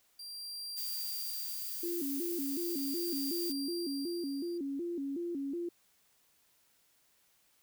40% pulse tone with tremolo, 4737 Hz, D8, 14 cents sharp, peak -38 dBFS, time 0.19-4.58 s, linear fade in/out 5 ms, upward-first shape sine, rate 0.38 Hz, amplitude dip 90%
violet noise, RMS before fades -40 dBFS, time 0.76-3.53 s, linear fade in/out 20 ms
sine tone with vibrato, 309.3 Hz, D#4, 10 cents flat, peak -34 dBFS, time 1.83-5.69 s, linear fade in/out 5 ms, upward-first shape square, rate 2.7 Hz, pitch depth 190 cents each way
effects white hiss -70 dBFS RMS until 7.62 s

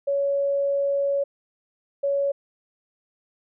sine tone pair in turn, 560 / 560 Hz, C#5 / C#5, +18 / +18 cents, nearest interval unison, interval 0 cents, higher neither, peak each -20 dBFS, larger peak neither, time 0.07-1.24 / 2.03-2.32 s, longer first, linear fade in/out 10 ms, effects none

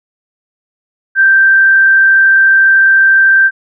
sine tone with frequency modulation, 1568 Hz, G6, in tune, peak -4 dBFS, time 1.15-3.51 s, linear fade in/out 50 ms, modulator 46.2 Hz, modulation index 0.27, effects none

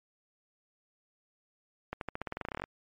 accelerating click train, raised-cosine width 0.5 ms, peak -20 dBFS, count 17, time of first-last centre 1.93-2.64 s, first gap 82 ms, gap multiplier 0.91, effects MP3 64 kbps

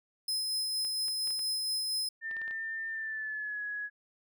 sawtooth tone with tremolo, 5100 Hz, D#8, 42 cents sharp, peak -27 dBFS, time 0.28-2.09 s, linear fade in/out 5 ms, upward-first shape sine, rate 4.3 Hz, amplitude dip 25%
clicks, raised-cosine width 0.3 ms, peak -34 dBFS, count 10, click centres 0.849 / 1.083 / 1.274 / 1.306 / 1.393 / 2.312 / 2.367 / 2.416 / 2.479 / 2.51 s
sine tone with pitch glide, 1798 to 1677.6 Hz, A6 to G#6, +37 to +17 cents, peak -34 dBFS, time 2.21-3.9 s, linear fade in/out 50 ms, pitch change -120 cents, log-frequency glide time 2.91-3.63 s
effects none

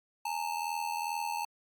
square ring-modulated tone, 880 Hz, A5, in tune, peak -30 dBFS, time 0.25-1.45 s, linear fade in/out 5 ms, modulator 41.2 Hz, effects Opus 48 kbps

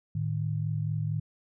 sine tone pair together, 108.6 / 152.92 Hz, A2 / D#3, -22 / -30 cents, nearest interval tritone, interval 592 cents, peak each -30 / -30 dBFS, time 0.15-1.2 s, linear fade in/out 5 ms, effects none

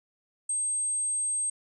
sine tone, 8400 Hz, C9, 6 cents sharp, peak -26 dBFS, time 0.49-1.5 s, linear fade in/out 5 ms, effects none

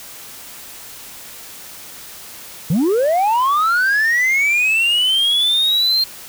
sine linear sweep, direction up, 141.4 to 4214 Hz, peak -10 dBFS, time 2.7-6.04 s, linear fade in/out 5 ms, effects tanh soft clip ceiling -12 dBFS + white hiss -36 dBFS RMS until 6.28 s

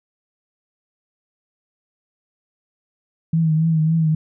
sine tone with vibrato, 160 Hz, D#3, 49 cents sharp, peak -14 dBFS, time 3.33-4.15 s, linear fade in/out 5 ms, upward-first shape triangle, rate 3.6 Hz, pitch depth 57 cents each way, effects none

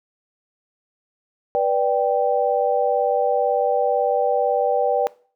sine chord, G major, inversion first, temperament just, 490 / 588 / 784 Hz, B4 / D5 / G5, -14 / +2 / 0 cents, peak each -21 dBFS, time 1.55-5.07 s, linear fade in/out 0 ms, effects noise-tail reverb RT60 0.4 s tail -20 dB re dry

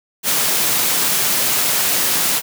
white high-pass noise, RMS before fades -17 dBFS, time 0.23-2.42 s, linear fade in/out 50 ms, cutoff 110 Hz, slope 48 dB/octave, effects none

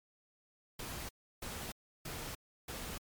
pink noise bursts, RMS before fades -43 dBFS, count 4, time 0.79-2.98 s, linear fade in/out 5 ms, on 300 ms, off 330 ms, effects MP3 96 kbps

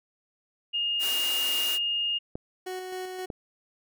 sine tone, 2839 Hz, F7, 28 cents sharp, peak -25 dBFS, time 0.73-2.19 s, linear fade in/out 20 ms
white high-pass noise, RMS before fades -33 dBFS, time 0.99-1.79 s, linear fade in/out 50 ms, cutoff 240 Hz, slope 48 dB/octave
clicks, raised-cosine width 2 ms, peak -20 dBFS, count 2, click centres 2.355 / 3.302 s
30% pulse tone with tremolo, 370 Hz, F#4, in tune, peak -30 dBFS, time 2.66-3.26 s, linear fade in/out 10 ms, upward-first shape square, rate 3.8 Hz, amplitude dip 30%
effects none

